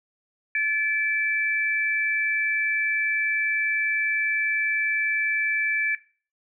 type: tone pair together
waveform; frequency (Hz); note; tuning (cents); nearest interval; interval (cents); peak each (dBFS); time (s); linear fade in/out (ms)
sine; 1730 / 2325; A6 / D7; -30 / -18; perfect fourth; 512; -24; 0.55-5.95; 2
effects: noise-tail reverb RT60 0.4 s tail -18 dB re dry